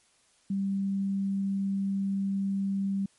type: tone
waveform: sine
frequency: 196 Hz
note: G3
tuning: in tune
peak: -26 dBFS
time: 0.5-3.06 s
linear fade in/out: 5 ms
effects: white hiss -65 dBFS RMS until 3.18 s + MP3 48 kbps